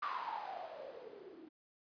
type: noise with low-pass filter sweep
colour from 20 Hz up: violet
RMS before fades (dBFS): -45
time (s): 0.02-1.49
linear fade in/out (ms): 10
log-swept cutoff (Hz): 1200 to 310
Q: 9.8
effects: resampled to 11025 Hz